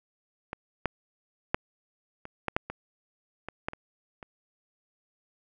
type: clicks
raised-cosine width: 0.5 ms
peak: -19 / -11 / -8 / -25 / -13 / -9 / -20 / -21 / -14 / -25 / -27 dBFS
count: 11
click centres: 0.531 / 0.857 / 1.545 / 2.254 / 2.483 / 2.565 / 2.7 / 3.486 / 3.685 / 3.734 / 4.228 s
effects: none